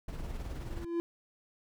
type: noise with tremolo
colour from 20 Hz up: brown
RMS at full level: -37 dBFS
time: 0.08-0.85 s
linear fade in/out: 5 ms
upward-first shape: sine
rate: 19 Hz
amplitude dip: 45%
type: tone with exponential growth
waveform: triangle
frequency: 339.5 Hz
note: F4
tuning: 49 cents flat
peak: -25 dBFS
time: 0.54-1 s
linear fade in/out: 0 ms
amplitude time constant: 100 ms
effects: none

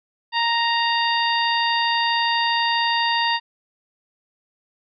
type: harmonic tone with a mistuned harmonic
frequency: 932.3 Hz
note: A#5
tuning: in tune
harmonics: 1 / 2 / 3 / 4 / 5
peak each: -21 / -24 / -26 / -27 / -28 dBFS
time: 0.32-3.4 s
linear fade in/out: 50 ms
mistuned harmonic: 4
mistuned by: -28 cents
effects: none

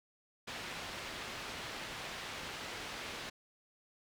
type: low-pass noise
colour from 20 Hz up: white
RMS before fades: -44 dBFS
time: 0.47-3.3 s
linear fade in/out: 10 ms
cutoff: 3300 Hz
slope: 12 dB/octave
effects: none

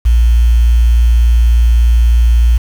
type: tone with quantisation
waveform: sine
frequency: 58.27 Hz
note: A#1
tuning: in tune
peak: -5 dBFS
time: 0.05-2.58 s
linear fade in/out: 10 ms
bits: 5
effects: none

